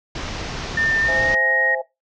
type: low-pass noise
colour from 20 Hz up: pink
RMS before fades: -29 dBFS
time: 0.15-1.35 s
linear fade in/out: 5 ms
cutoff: 6300 Hz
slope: 48 dB/octave
type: tone with pitch glide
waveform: sine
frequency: 1799 to 1875.4 Hz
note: A6 to A#6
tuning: +38 to +10 cents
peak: -17 dBFS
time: 0.77-1.75 s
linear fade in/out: 5 ms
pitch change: +72 cents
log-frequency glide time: 1-1.33 s
type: chord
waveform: sine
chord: C augmented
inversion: none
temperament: equal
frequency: 523.3 / 659.3 / 830.6 Hz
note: C5 / E5 / G#5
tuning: 0 / 0 / 0 cents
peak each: -25 / -27 / -28 dBFS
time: 1.08-1.82 s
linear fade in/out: 10 ms
effects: noise-tail reverb RT60 0.2 s tail -19 dB re dry